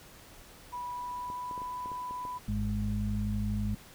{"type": "tone with pitch glide", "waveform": "sine", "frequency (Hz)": [981, 994.1], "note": ["B5", "B5"], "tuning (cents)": [-12, 11], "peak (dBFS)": -35, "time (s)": [0.72, 2.39], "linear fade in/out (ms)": 20, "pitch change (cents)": 23, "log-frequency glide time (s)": [0.91, 1.66]}
{"type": "clicks", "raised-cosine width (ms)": 2, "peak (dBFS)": -32, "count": 8, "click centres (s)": [1.301, 1.512, 1.578, 1.618, 1.859, 1.917, 2.11, 2.252]}
{"type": "harmonic tone", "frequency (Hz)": 51.91, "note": "G#1", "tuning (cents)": 0, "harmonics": [1, 2, 4], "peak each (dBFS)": [-33, -33, -33], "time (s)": [2.48, 3.75], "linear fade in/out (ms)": 5}
{"effects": ["pink hiss -53 dBFS RMS until 3.94 s"]}